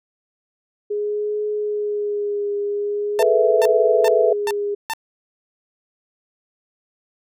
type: tone with vibrato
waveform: sine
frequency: 414.4 Hz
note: G#4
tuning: 4 cents flat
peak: -20 dBFS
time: 0.9-4.75 s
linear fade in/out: 10 ms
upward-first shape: triangle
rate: 0.45 Hz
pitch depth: 30 cents each way
type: chord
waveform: sine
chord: A suspended second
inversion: none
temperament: equal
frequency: 440 / 493.9 / 659.3 Hz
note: A4 / B4 / E5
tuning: 0 / 0 / 0 cents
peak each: -18 dBFS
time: 3.19-4.33 s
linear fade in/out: 5 ms
type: tone bursts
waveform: sawtooth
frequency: 895 Hz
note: A5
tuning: 29 cents sharp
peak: -18 dBFS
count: 5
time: 3.19-4.935 s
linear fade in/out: 0 ms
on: 37 ms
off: 390 ms
effects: none